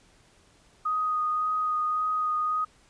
sine tone with vibrato, 1244.5 Hz, D#6, in tune, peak -24 dBFS, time 0.85-2.65 s, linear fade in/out 10 ms, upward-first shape sine, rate 1.8 Hz, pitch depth 12 cents each way, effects pink hiss -60 dBFS RMS until 2.89 s + resampled to 22050 Hz

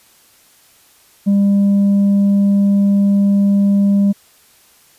sine tone with tanh clipping, 200 Hz, G3, 35 cents sharp, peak -10 dBFS, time 1.26-4.13 s, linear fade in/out 20 ms, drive 2 dB, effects white hiss -50 dBFS RMS until 4.98 s + resampled to 32000 Hz

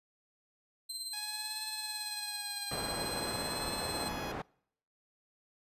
25% pulse tone with tremolo, 4116 Hz, C8, 29 cents flat, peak -32 dBFS, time 0.89-4.09 s, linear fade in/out 10 ms, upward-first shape sine, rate 18 Hz, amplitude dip 50%
10% pulse tone with vibrato, 835 Hz, G#5, 9 cents sharp, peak -34 dBFS, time 1.13-4.32 s, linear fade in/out 5 ms, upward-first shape triangle, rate 0.48 Hz, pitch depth 50 cents each way
white low-pass noise, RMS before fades -39 dBFS, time 2.71-4.42 s, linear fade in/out 5 ms, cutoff 920 Hz, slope 12 dB/octave
effects noise-tail reverb RT60 0.7 s tail -26 dB re dry + resampled to 32000 Hz

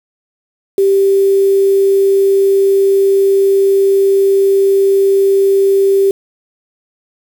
sine tone with quantisation, 392 Hz, G4, in tune, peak -7 dBFS, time 0.78-6.11 s, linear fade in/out 2 ms, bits 5, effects none

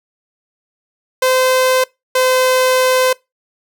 sawtooth tone pair in turn, 515 / 513.1 Hz, C5 / C5, -28 / -34 cents, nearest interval unison, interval 6 cents, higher first, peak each -7 dBFS, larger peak neither, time 1.22-1.84 / 2.15-3.13 s, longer second, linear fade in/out 5 ms, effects noise-tail reverb RT60 0.2 s tail -23 dB re dry

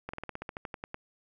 slowing click train, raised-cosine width 0.5 ms, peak -22 dBFS, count 13, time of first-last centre 0.09-0.944 s, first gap 45 ms, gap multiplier 1.08, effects none

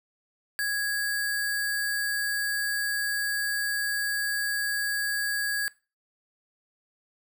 sine tone with sample-and-hold, 1661.2 Hz, G#6, in tune, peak -25 dBFS, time 0.59-5.68 s, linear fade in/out 0 ms, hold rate 6300 Hz, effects noise-tail reverb RT60 0.3 s tail -20 dB re dry

